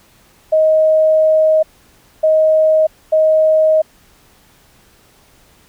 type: tone bursts at uneven times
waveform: sine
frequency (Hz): 628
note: D#5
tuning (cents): +16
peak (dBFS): -8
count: 3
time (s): 0.52-1.63 / 2.23-2.87 / 3.12-3.82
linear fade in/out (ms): 10
effects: pink hiss -50 dBFS RMS until 5.68 s